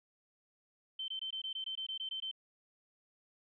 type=tone bursts; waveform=sine; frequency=3095 Hz; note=G7; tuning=23 cents flat; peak=-37 dBFS; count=12; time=0.99-2.314 s; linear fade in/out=5 ms; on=92 ms; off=20 ms; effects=none